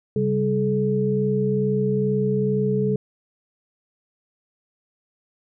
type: tone cluster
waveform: sine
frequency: 134.5 / 196.8 / 428.2 Hz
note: C3 / G3 / A4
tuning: +48 / +7 / -47 cents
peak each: -24 / -23 / -22 dBFS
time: 0.16-2.96 s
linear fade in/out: 2 ms
effects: none